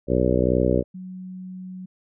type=harmonic tone; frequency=62.3 Hz; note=B1; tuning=16 cents sharp; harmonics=1 / 2 / 3 / 4 / 5 / 6 / 7 / 8 / 9; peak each=-26 / -26 / -26 / -26 / -26 / -26 / -26 / -26 / -26 dBFS; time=0.07-0.84 s; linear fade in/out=50 ms
type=tone; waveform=sine; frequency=185 Hz; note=F#3; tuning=in tune; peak=-33 dBFS; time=0.94-1.86 s; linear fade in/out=10 ms
effects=none